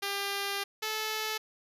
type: tone pair in turn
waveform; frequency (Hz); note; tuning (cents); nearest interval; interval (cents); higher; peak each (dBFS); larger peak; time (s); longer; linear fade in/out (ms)
5% pulse; 399.1 / 434.5; G4 / A4; +31 / -22; minor second; 147; second; -20; neither; 0.02-0.64 / 0.82-1.38; first; 10
effects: resampled to 32000 Hz